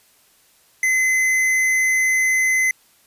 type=tone with tanh clipping; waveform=sine; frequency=2044 Hz; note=C7; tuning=41 cents flat; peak=-17 dBFS; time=0.83-2.71 s; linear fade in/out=2 ms; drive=15 dB; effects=white hiss -56 dBFS RMS until 3.06 s + resampled to 32000 Hz